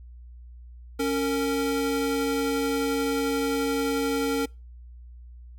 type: tone pair together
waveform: square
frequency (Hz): 277.2 / 458.2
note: C#4 / A#4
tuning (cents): 0 / -30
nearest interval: major sixth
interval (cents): 870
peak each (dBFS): -27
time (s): 0.99-4.46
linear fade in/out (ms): 10
effects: noise-tail reverb RT60 0.3 s tail -26 dB re dry + added 60 Hz sine -42 dBFS peak until 5.58 s